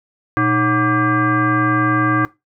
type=tone with frequency modulation; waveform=sine; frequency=740 Hz; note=F#5; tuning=in tune; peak=-13 dBFS; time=0.37-2.25 s; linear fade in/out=0 ms; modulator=430 Hz; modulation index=2.1; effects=noise-tail reverb RT60 0.2 s tail -18 dB re dry